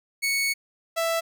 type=tone pair in turn; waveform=sawtooth; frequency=2217 / 661.6 Hz; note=C#7 / E5; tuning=0 / +6 cents; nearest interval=octave + major sixth; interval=2094 cents; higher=first; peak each=-19 dBFS; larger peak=neither; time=0.22-0.54 / 0.96-1.21 s; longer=first; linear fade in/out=20 ms; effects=none